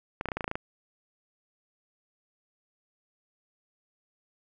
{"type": "clicks", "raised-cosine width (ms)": 0.5, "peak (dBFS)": -16, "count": 10, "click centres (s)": [0.211, 0.257, 0.287, 0.318, 0.37, 0.408, 0.443, 0.479, 0.514, 0.555], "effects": []}